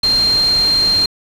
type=tone in noise; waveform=sine; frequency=4186 Hz; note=C8; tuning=in tune; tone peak=-11 dBFS; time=0.03-1.06 s; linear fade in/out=5 ms; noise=pink; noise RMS=-26 dBFS; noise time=0.03-1.06 s; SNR=+12 dB; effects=low-pass 12000 Hz 12 dB/octave